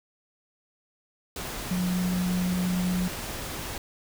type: tone in noise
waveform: sine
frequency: 180.9 Hz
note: F#3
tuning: 39 cents flat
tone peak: -24 dBFS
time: 1.71-3.08 s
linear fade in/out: 2 ms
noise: pink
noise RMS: -35 dBFS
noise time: 1.36-3.78 s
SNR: +8 dB
effects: none